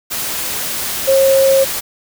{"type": "tone in noise", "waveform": "sine", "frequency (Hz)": 539, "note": "C#5", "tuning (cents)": -49, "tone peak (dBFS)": -8, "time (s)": [1.07, 1.65], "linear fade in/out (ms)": 20, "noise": "white", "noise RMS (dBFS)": -21, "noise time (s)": [0.1, 1.81], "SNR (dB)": 10, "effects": []}